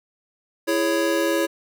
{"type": "chord", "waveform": "square", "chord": "C# minor", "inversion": "first", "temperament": "just", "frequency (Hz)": [332.6, 415.8, 554.4], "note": ["E4", "G#4", "C#5"], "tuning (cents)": [16, 2, 0], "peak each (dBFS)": [-23, -28, -24], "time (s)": [0.67, 1.47], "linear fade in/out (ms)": 20, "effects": []}